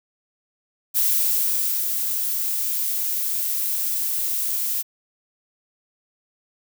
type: noise with ADSR envelope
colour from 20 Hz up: violet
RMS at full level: -19 dBFS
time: 0.94-4.83 s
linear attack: 31 ms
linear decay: 890 ms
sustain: -5 dB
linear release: 25 ms
effects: none